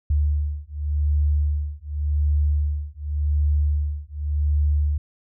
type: beating tone pair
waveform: sine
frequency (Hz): 73.42 / 74.3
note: D2 / D2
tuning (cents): 0 / +21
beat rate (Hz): 0.88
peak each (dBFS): -22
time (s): 0.1-4.98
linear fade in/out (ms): 5
effects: none